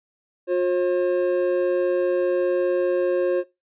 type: tone pair together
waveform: triangle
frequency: 358.1 / 536.9 Hz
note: F4 / C5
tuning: +43 / +45 cents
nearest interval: perfect fifth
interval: 702 cents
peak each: -19 dBFS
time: 0.47-3.44 s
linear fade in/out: 50 ms
effects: noise-tail reverb RT60 0.2 s tail -19 dB re dry + resampled to 8000 Hz